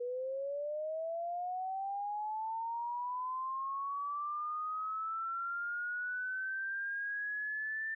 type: linear sweep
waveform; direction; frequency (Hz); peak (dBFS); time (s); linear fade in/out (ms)
sine; up; 481.5 to 1784; -35; 0-7.95; 10
effects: none